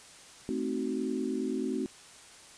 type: chord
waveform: sine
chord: A diminished seventh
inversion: none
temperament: equal with one note detuned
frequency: 220 / 261.6 / 311.1 / 373.6 Hz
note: A3 / C4 / Eb4 / Gb4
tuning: 0 / 0 / 0 / +17 cents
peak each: -36 / -33 / -37 / -35 dBFS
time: 0.49-1.86 s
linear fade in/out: 0 ms
effects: white hiss -52 dBFS RMS until 2.57 s + resampled to 22050 Hz